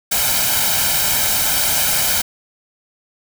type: noise with comb filter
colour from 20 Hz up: white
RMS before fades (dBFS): -17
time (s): 0.11-2.22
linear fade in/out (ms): 10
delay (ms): 1.3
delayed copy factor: +0.65
effects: none